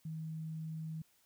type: tone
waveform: sine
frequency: 159 Hz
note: D#3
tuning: 38 cents sharp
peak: -39 dBFS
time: 0.05-1.02 s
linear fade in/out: 5 ms
effects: white hiss -71 dBFS RMS until 1.25 s